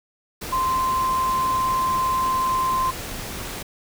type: tone in noise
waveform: sine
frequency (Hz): 1041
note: C6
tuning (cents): -9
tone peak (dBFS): -19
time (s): 0.52-2.91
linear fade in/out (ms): 10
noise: pink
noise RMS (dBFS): -32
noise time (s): 0.41-3.63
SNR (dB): +10
effects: none